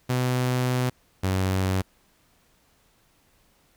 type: tone pair in turn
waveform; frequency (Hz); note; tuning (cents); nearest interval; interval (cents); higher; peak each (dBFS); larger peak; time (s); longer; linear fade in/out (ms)
sawtooth; 126.1 / 94.47; B2 / F#2; +36 / +37; perfect fourth; 499; first; -18; neither; 0.09-0.9 / 1.23-1.82; first; 10
effects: pink hiss -63 dBFS RMS until 3.76 s